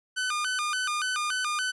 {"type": "tone with vibrato", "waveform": "sawtooth", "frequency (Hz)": 1352, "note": "E6", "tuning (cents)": 43, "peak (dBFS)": -23, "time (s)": [0.16, 1.72], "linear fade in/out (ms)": 20, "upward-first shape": "square", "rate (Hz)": 3.5, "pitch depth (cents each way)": 190, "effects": ["resampled to 24000 Hz"]}